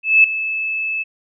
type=tone with ADSR envelope; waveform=sine; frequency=2613 Hz; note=E7; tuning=16 cents flat; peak=-5 dBFS; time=0.03-1.04 s; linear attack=210 ms; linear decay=4 ms; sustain=-14 dB; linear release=23 ms; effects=none